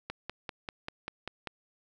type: click train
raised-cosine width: 0.3 ms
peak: -20 dBFS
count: 8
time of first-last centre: 0.1-1.473 s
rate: 5.1 Hz
effects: none